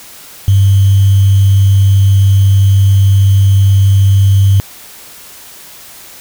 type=tone with sample-and-hold; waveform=sine; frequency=98 Hz; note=G2; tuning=in tune; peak=-4 dBFS; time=0.48-4.6 s; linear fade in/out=0 ms; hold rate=3150 Hz; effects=white hiss -34 dBFS RMS until 6.2 s